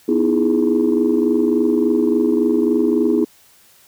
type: chord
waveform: sine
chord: E major seventh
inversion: second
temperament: equal with one note detuned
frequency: 246.9 / 311.1 / 334.6 / 415.3 Hz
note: B3 / D#4 / E4 / G#4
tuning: 0 / 0 / +26 / 0 cents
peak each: -18 dBFS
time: 0.08-3.25 s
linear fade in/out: 10 ms
effects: tanh soft clip ceiling -6 dBFS + white hiss -51 dBFS RMS until 3.87 s